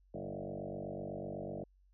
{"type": "tone with frequency modulation", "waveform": "sine", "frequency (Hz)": 390, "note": "G4", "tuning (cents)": -9, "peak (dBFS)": -39, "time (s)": [0.14, 1.64], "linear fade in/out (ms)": 5, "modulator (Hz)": 48, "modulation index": 5.8, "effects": ["added 47 Hz sine -64 dBFS peak until 1.93 s"]}